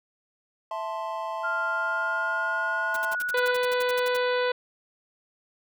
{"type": "chord", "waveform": "triangle", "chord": "A minor", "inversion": "second", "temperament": "equal", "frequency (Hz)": [659.3, 880, 1046.5], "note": ["E5", "A5", "C6"], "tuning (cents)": [0, 0, 0], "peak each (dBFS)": -32, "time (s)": [0.71, 3.15], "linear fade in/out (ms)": 2}
{"type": "tone with pitch glide", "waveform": "sine", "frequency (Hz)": [1396.9, 1470.6], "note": ["F6", "F#6"], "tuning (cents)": [0, -11], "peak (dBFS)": -26, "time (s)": [1.43, 3.53], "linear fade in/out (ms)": 20, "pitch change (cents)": 89, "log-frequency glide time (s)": [1.7, 3.37]}
{"type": "noise bursts", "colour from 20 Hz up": "white", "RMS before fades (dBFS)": -38, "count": 15, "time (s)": [2.94, 4.17], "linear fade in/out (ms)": 5, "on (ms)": 26, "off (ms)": 60}
{"type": "harmonic tone", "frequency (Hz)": 496.3, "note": "B4", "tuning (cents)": 8, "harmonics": [1, 2, 3, 4, 5, 6, 7, 8, 9], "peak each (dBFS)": [-24, -31, -31, -37, -38, -43, -39, -41, -45], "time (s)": [3.34, 4.52], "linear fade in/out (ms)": 5}
{"effects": []}